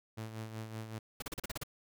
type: tone with tremolo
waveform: sawtooth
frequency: 110.6 Hz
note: A2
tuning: 9 cents sharp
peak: -35 dBFS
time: 0.17-0.99 s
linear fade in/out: 10 ms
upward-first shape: sine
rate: 5.3 Hz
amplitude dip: 55%
type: noise bursts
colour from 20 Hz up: pink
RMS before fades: -39 dBFS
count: 8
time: 1.2-1.635 s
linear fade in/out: 5 ms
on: 22 ms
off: 37 ms
effects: none